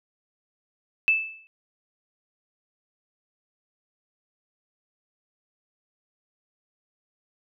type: tone with exponential decay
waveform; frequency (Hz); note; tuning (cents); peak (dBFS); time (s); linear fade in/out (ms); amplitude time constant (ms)
sine; 2631; E7; -4; -14; 1.08-1.47; 0; 83
effects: none